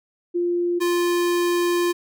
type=tone pair in turn; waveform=sine / square; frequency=349.2 / 349.2 Hz; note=F4 / F4; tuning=0 / 0 cents; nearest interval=unison; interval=0 cents; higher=neither; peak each=-19 / -19 dBFS; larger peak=neither; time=0.34-0.8 / 0.8-1.93 s; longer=second; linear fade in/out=20 ms; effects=none

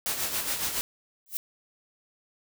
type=noise with tremolo; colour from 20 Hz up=white; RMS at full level=-28 dBFS; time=0.06-0.81 s; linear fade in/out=0 ms; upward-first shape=sine; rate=7.2 Hz; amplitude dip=55%
type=noise with exponential growth; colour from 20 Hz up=violet; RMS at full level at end=-26 dBFS; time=1.26-1.37 s; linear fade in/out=0 ms; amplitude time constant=23 ms
effects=none

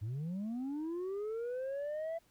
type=linear sweep; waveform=sine; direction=up; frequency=98 to 671 Hz; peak=-33 dBFS; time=0.01-2.19 s; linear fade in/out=20 ms; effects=tanh soft clip ceiling -35 dBFS + pink hiss -70 dBFS RMS until 2.3 s

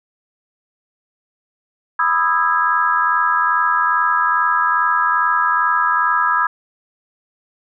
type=chord; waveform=sine; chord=E major seventh; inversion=second; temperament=just; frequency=988.9 / 1236.1 / 1318.5 / 1648.1 Hz; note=B5 / D#6 / E6 / G#6; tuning=+2 / -12 / 0 / -14 cents; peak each=-19 dBFS; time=1.99-6.47 s; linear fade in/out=5 ms; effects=none

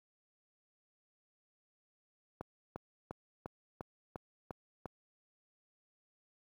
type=click train; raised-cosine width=1 ms; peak=-27 dBFS; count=8; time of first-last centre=2.41-4.858 s; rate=2.86 Hz; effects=high-pass 60 Hz 12 dB/octave + 10-bit

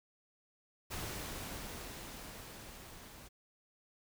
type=noise with level ramp; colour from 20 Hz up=pink; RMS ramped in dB=-41 to -54 dBFS; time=0.9-3.29 s; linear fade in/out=20 ms; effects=none

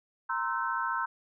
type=chord; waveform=sine; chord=C dominant seventh; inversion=third; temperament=equal with one note detuned; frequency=932.3 / 1046.5 / 1318.5 / 1533.1 Hz; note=Bb5 / C6 / E6 / G6; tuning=0 / 0 / 0 / -39 cents; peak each=-34 dBFS; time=0.29-1.06 s; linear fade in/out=10 ms; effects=none

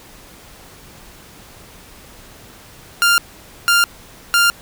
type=tone bursts; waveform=sawtooth; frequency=1396.9 Hz; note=F6; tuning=in tune; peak=-7 dBFS; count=3; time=3.02-4.5 s; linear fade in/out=0 ms; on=160 ms; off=500 ms; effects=pink hiss -42 dBFS RMS until 4.61 s

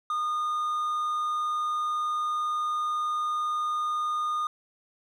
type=tone; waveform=triangle; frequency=1223 Hz; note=D#6; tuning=30 cents flat; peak=-24 dBFS; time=0.1-4.47 s; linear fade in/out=2 ms; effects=none

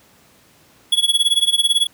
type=tone with tremolo; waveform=square; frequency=3371 Hz; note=G#7; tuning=25 cents sharp; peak=-11 dBFS; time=0.92-1.87 s; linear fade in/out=5 ms; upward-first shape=sine; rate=18 Hz; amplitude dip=90%; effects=pink hiss -52 dBFS RMS until 1.93 s + high-pass 100 Hz 12 dB/octave

